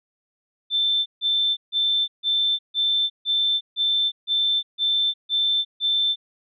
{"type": "tone bursts", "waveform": "sine", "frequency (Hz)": 3548, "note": "A7", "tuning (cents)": 14, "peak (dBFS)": -18, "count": 11, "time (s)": [0.7, 6.16], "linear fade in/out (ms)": 50, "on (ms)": 360, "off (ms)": 150, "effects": []}